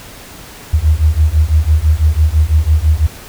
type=beating tone pair; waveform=sine; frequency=74.5 / 80.5 Hz; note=D2 / E2; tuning=+25 / -41 cents; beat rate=6 Hz; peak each=-11 dBFS; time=0.73-3.07 s; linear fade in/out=10 ms; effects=pink hiss -34 dBFS RMS until 3.28 s